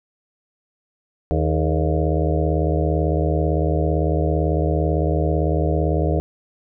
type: harmonic tone with a mistuned harmonic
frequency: 77.9 Hz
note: D#2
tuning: 3 cents sharp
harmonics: 1 / 2 / 4 / 5 / 6 / 7 / 8 / 9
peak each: -20 / -23 / -26 / -27 / -28 / -28 / -29 / -30 dBFS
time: 1.31-6.2 s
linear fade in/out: 0 ms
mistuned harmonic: 5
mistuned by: +98 cents
effects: none